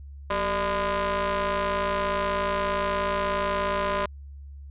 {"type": "ring-modulated tone", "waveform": "sawtooth", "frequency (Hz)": 208.6, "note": "G#3", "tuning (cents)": 8, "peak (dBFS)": -17, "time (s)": [0.3, 4.06], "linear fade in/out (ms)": 5, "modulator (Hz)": 806, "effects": ["added 70 Hz sine -39 dBFS peak until 4.7 s", "resampled to 8000 Hz"]}